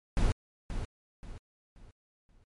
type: noise with echo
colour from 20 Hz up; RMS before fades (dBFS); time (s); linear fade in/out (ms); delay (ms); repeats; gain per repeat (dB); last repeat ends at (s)
brown; -25; 0.17-0.32; 0; 530; 4; -9; 2.44
effects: MP3 48 kbps